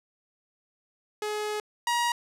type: tone pair in turn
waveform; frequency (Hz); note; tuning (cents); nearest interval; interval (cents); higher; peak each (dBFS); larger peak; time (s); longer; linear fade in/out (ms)
sawtooth; 422.2 / 952.2; G#4 / A#5; +29 / +37; octave + major second; 1408; second; -25 / -20; second; 1.22-1.6 / 1.87-2.12; first; 2
effects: low-pass 11000 Hz 12 dB/octave